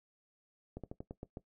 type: slowing click train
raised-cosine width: 2 ms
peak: -29 dBFS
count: 7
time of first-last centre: 0.77-1.371 s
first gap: 67 ms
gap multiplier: 1.16
effects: noise-tail reverb RT60 0.1 s tail -17 dB re dry